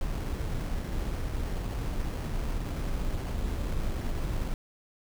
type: noise with sample-and-hold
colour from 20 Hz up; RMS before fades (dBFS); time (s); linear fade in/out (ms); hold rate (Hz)
brown; -31; 0.01-4.54; 2; 3675
effects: none